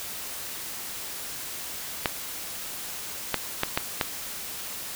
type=clicks; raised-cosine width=0.3 ms; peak=-6 dBFS; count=5; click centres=2.058 / 3.343 / 3.634 / 3.775 / 4.012 s; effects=white hiss -36 dBFS RMS until 4.95 s